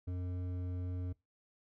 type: tone with hard clipping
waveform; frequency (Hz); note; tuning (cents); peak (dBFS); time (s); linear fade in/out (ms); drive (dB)
triangle; 90.2; F#2; -44; -38; 0.07-1.13; 10; 14
effects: noise-tail reverb RT60 0.2 s tail -21 dB re dry